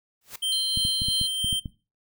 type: noise with exponential growth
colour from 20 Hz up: white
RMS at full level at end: -33 dBFS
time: 0.21-0.36 s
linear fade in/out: 5 ms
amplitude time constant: 31 ms
type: tone with tremolo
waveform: square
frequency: 3136 Hz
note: G7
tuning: in tune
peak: -24 dBFS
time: 0.42-1.6 s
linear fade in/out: 10 ms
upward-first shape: sine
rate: 3 Hz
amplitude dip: 35%
type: tone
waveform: sine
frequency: 4132 Hz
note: C8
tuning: 22 cents flat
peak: -27 dBFS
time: 0.52-1.27 s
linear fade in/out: 5 ms
type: clicks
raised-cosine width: 5 ms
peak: -20 dBFS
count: 8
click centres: 0.774 / 0.851 / 1.019 / 1.085 / 1.214 / 1.445 / 1.528 / 1.658 s
effects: noise-tail reverb RT60 0.3 s tail -17 dB re dry

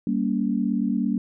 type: chord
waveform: sine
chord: G diminished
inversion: none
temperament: equal with one note detuned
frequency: 196 / 233.1 / 282.4 Hz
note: G3 / Bb3 / Db4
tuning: 0 / 0 / +32 cents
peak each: -25 / -24 / -27 dBFS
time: 0.07-1.18 s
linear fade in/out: 2 ms
effects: none

